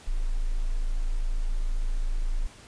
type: tone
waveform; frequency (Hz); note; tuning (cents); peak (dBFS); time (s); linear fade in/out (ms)
sine; 27.5; A0; 0; -23; 0.07-2.47; 10
effects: pink hiss -50 dBFS RMS until 2.67 s + resampled to 22050 Hz